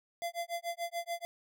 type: tone with tremolo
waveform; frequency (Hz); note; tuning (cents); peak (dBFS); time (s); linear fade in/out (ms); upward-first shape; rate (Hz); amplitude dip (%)
square; 685; F5; -34; -33; 0.22-1.25; 0; sine; 6.9; 100
effects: none